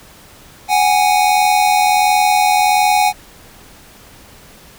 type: tone pair together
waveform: square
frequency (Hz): 745 / 826.4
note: F#5 / G#5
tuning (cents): +12 / -9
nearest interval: major second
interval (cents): 179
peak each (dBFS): -15 / -13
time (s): 0.68-3.13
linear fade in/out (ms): 50
effects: pink hiss -42 dBFS RMS until 4.78 s